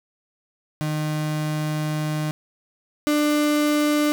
35% pulse tone pair in turn, 153.1 / 297.3 Hz, D#3 / D4, -28 / +21 cents, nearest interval major seventh, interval 1149 cents, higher second, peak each -21 / -16 dBFS, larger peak second, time 0.81-2.31 / 3.07-4.12 s, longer first, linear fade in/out 0 ms, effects none

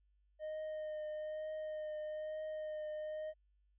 triangle tone with vibrato, 616 Hz, D#5, 17 cents flat, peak -38 dBFS, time 0.39-3.34 s, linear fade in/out 50 ms, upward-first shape triangle, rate 1.1 Hz, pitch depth 18 cents each way, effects added 50 Hz sine -70 dBFS peak until 3.78 s + resampled to 8000 Hz

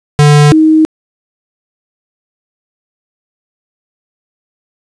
square / sine tone pair in turn, 147.4 / 314.3 Hz, D3 / D#4, +7 / +18 cents, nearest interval octave + minor second, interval 1311 cents, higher second, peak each -3 dBFS, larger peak neither, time 0.19-0.52 / 0.52-0.85 s, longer neither, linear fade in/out 0 ms, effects resampled to 22050 Hz + 7-bit

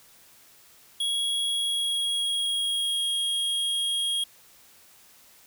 square tone with pitch glide, 3322 to 3269 Hz, G#7 to G#7, 0 to -28 cents, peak -25 dBFS, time 1-4.24 s, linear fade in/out 5 ms, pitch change -28 cents, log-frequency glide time 1.49-3.09 s, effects white hiss -55 dBFS RMS until 5.46 s

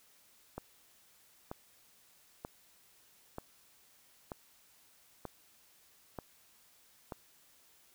click train, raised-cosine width 1 ms, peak -26 dBFS, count 8, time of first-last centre 0.58-7.122 s, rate 1.07 Hz, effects white hiss -65 dBFS RMS until 7.94 s

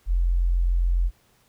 sine tone, 43.65 Hz, F1, in tune, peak -18 dBFS, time 0.06-1.11 s, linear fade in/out 50 ms, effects pink hiss -62 dBFS RMS until 1.48 s

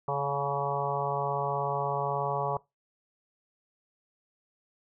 harmonic tone with a mistuned harmonic, 141.2 Hz, C#3, 32 cents sharp, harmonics 1 / 3 / 4 / 5 / 6 / 7 / 8, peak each -35 / -35 / -35 / -35 / -35 / -35 / -35 dBFS, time 0.08-2.57 s, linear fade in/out 2 ms, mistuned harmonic 7, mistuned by -34 cents, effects noise-tail reverb RT60 0.2 s tail -21 dB re dry

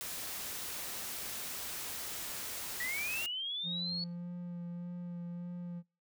white noise, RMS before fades -41 dBFS, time 0.01-3.26 s, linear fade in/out 0 ms
sine linear sweep, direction up, 1900 to 4435 Hz, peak -35 dBFS, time 2.8-4.04 s, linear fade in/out 2 ms
triangle tone with vibrato, 174.61 Hz, F3, in tune, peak -37 dBFS, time 3.63-5.83 s, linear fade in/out 50 ms, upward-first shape sine, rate 1.7 Hz, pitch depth 15 cents each way
effects noise-tail reverb RT60 0.3 s tail -25 dB re dry

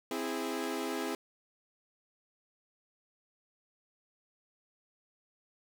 sawtooth chord, C augmented, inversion none, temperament equal with one note detuned, 261.6 / 329.6 / 412.7 Hz, C4 / E4 / G#4, 0 / 0 / -11 cents, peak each -34 dBFS, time 0.11-1.15 s, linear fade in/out 2 ms, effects none

